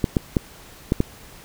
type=clicks; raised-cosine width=3 ms; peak=-4 dBFS; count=5; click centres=0.042 / 0.168 / 0.368 / 0.921 / 1.004 s; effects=pink hiss -45 dBFS RMS until 1.44 s